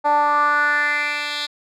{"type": "tone with band-pass filter sweep", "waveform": "10% pulse", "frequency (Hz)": 293.7, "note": "D4", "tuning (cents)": 0, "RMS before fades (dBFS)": -19, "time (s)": [0.04, 1.47], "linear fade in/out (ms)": 20, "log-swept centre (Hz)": [790, 3600], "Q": 4.2, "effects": []}